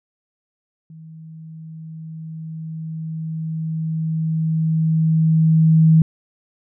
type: tone with level ramp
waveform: sine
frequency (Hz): 160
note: D#3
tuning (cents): +49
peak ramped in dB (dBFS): -37 to -8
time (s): 0.9-6.02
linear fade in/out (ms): 2
effects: none